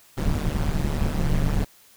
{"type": "noise with amplitude modulation", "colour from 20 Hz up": "brown", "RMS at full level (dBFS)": -19, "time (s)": [0.17, 1.65], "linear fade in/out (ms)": 10, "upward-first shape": "sine", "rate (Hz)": 148, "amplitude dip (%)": 90, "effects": ["white hiss -54 dBFS RMS until 1.96 s"]}